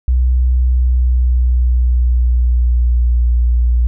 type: tone with pitch glide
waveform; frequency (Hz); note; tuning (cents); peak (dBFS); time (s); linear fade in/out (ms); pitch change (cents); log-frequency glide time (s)
sine; 62.5 to 59.71; B1 to A#1; +21 to +42; -9; 0.08-3.87; 0; -79; 0.63-3.27
effects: none